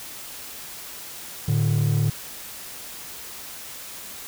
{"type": "tone pair together", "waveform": "triangle", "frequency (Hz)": [110, 147.69], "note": ["A2", "D3"], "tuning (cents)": [0, 10], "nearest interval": "perfect fourth", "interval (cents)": 510, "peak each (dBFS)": -18, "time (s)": [1.48, 2.1], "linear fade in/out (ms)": 5, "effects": ["tanh soft clip ceiling -13 dBFS", "white hiss -38 dBFS RMS until 4.27 s"]}